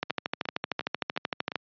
two click trains, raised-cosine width 0.3 ms, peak -18 / -11 dBFS, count 5 / 21, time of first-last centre 0.1-1.518 / 0.03-1.557 s, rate 2.82 / 13.1 Hz, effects high-pass 150 Hz 12 dB/octave + resampled to 11025 Hz

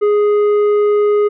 sine tone with tanh clipping, 415.3 Hz, G#4, in tune, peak -11 dBFS, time 0.01-1.29 s, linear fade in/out 20 ms, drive 7 dB, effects none

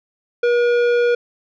sine tone with tanh clipping, 480 Hz, B4, 49 cents flat, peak -15 dBFS, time 0.43-1.15 s, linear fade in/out 5 ms, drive 13 dB, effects none

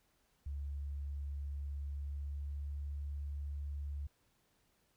sine tone with pitch glide, 70.9 to 71.72 Hz, C#2 to D2, +40 to -40 cents, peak -38 dBFS, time 0.46-4.07 s, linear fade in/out 5 ms, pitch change +20 cents, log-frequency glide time 1.82-2.78 s, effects pink hiss -75 dBFS RMS until 4.96 s

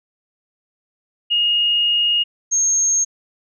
sine tone pair in turn, 2859 / 6467 Hz, F7 / G#8, +40 / -47 cents, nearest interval octave + major second, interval 1413 cents, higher second, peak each -14 / -14 dBFS, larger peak neither, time 1.3-2.24 / 2.51-3.05 s, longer first, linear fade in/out 20 ms, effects none

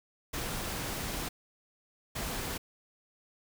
pink noise bursts at uneven times, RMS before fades -36 dBFS, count 2, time 0.33-1.29 / 2.15-2.58 s, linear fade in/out 10 ms, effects none

